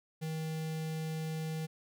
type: tone with notch filter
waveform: square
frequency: 158.6 Hz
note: D#3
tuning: 33 cents sharp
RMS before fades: -37 dBFS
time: 0.21-1.67 s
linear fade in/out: 20 ms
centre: 1200 Hz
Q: 1.6
effects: none